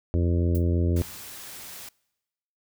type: harmonic tone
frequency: 86 Hz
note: F2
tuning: 26 cents flat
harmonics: 1 / 2 / 3 / 4 / 5 / 6 / 7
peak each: -21 / -31 / -31 / -31 / -36 / -39 / -41 dBFS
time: 0.14-1.02 s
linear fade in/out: 0 ms
type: noise with exponential decay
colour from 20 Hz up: violet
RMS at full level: -35 dBFS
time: 0.55-0.64 s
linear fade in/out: 0 ms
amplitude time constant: 19 ms
type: noise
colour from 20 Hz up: white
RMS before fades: -41 dBFS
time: 0.96-1.89 s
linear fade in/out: 5 ms
effects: noise-tail reverb RT60 1.0 s tail -25 dB re dry